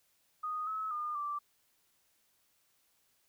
sine tone with pitch steps, 1241 / 1290 / 1214 / 1170 Hz, D#6 / E6 / D#6 / D6, -5 / -38 / -43 / -7 cents, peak -34 dBFS, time 0.43-1.39 s, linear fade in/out 10 ms, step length 240 ms, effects white hiss -73 dBFS RMS until 3.28 s

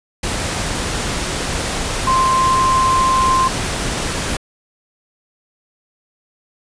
sine tone in noise, 1046.5 Hz, C6, in tune, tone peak -12 dBFS, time 2.07-3.48 s, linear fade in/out 5 ms, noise pink, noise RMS -21 dBFS, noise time 0.23-4.37 s, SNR +6 dB, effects resampled to 22050 Hz

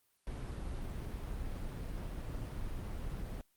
brown noise, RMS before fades -40 dBFS, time 0.27-3.41 s, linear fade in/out 0 ms, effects white hiss -75 dBFS RMS until 3.56 s + Opus 32 kbps

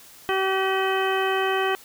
harmonic tone with a mistuned harmonic, 383 Hz, G4, 40 cents flat, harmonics 1 / 2 / 3 / 4 / 5 / 7 / 8, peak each -24 / -27 / -29 / -30 / -31 / -32 / -33 dBFS, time 0.29-1.75 s, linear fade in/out 0 ms, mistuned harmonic 7, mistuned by -88 cents, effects white hiss -48 dBFS RMS until 1.84 s

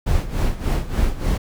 brown noise with tremolo, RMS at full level -17 dBFS, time 0.06-1.38 s, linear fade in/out 10 ms, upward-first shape sine, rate 3.4 Hz, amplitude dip 80%, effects none

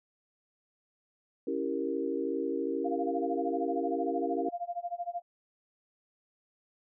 sine chord, C# diminished seventh, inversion none, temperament equal, 277.2 / 329.6 / 392 / 466.2 Hz, C#4 / E4 / G4 / Bb4, 0 / 0 / 0 / 0 cents, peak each -35 dBFS, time 1.47-4.49 s, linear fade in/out 5 ms
sine tone with tremolo, 697 Hz, F5, 4 cents flat, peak -30 dBFS, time 2.84-5.22 s, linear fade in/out 20 ms, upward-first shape sine, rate 13 Hz, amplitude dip 95%
effects none

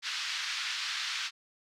white band-pass noise, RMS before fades -35 dBFS, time 0.02-1.31 s, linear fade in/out 50 ms, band 1300 to 4900 Hz, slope 24 dB/octave, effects none

